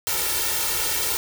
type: noise with comb filter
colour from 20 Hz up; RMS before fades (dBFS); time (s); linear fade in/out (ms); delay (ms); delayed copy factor
white; -24; 0.07-1.17; 0; 2.2; +1
effects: none